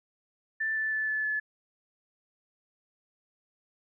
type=tone with pitch steps; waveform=sine; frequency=1767 / 1755.8 / 1744.7 / 1733.6 / 1722.7 Hz; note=A6 / A6 / A6 / A6 / A6; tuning=+7 / -4 / -15 / -26 / -37 cents; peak=-27 dBFS; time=0.6-1.4 s; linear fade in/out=10 ms; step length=160 ms; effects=none